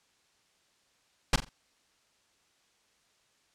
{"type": "noise with echo", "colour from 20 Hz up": "pink", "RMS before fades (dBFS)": -21, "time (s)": [1.33, 1.36], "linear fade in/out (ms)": 5, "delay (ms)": 44, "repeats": 3, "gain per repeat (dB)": -11, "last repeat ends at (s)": 1.492, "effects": ["white hiss -69 dBFS RMS until 3.54 s", "low-pass 7000 Hz 12 dB/octave"]}